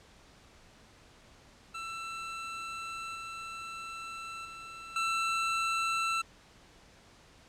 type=tone with level steps; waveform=25% pulse; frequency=1336 Hz; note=E6; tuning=23 cents sharp; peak=-34 / -36 / -40 / -25 dBFS; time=1.74-6.22 s; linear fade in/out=10 ms; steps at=3.15 / 4.45 / 4.96 s; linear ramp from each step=2 ms; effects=pink hiss -58 dBFS RMS until 7.48 s + low-pass 7000 Hz 12 dB/octave